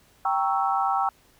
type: chord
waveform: sine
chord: G diminished seventh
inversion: none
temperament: equal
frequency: 784 / 932.3 / 1108.7 / 1318.5 Hz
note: G5 / Bb5 / Db6 / Fb6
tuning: 0 / 0 / 0 / 0 cents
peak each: -24 / -29 / -29 / -27 dBFS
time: 0.25-1.09 s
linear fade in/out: 2 ms
effects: pink hiss -59 dBFS RMS until 1.39 s